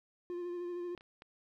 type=tone with vibrato; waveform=triangle; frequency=351.4 Hz; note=F4; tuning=11 cents sharp; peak=-35 dBFS; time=0.3-0.95 s; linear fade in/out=0 ms; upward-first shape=sine; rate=13 Hz; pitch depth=23 cents each way
type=clicks; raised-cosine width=0.3 ms; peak=-36 / -42 / -35 dBFS; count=3; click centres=0.977 / 1.009 / 1.221 s
effects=none